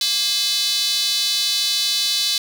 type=tone with high-pass filter; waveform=square; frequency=233.1 Hz; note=A#3; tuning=in tune; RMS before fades=-20 dBFS; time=0.01-2.38 s; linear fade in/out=2 ms; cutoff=4000 Hz; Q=4.5; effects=none